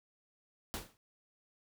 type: noise with exponential decay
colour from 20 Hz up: pink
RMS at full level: -36 dBFS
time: 0.74-0.97 s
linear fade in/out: 0 ms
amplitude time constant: 48 ms
effects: none